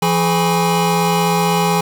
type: tone cluster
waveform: square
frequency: 170.8 / 422.2 / 818 / 986 / 1113 Hz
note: F3 / G#4 / G#5 / B5 / C#6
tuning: -38 / +29 / -26 / -3 / +7 cents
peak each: -18 / -21 / -19 / -24 / -27 dBFS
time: 0.02-1.81 s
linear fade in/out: 5 ms
effects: none